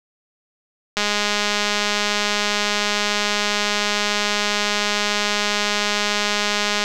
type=click train; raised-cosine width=0.2 ms; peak=-3 dBFS; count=1216; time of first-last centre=0.97-6.84 s; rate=207 Hz; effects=none